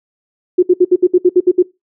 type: tone bursts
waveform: sine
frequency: 361.4 Hz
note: F#4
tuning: 41 cents flat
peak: -4 dBFS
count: 10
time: 0.58-1.627 s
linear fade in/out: 10 ms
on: 48 ms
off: 63 ms
effects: noise-tail reverb RT60 0.2 s tail -20 dB re dry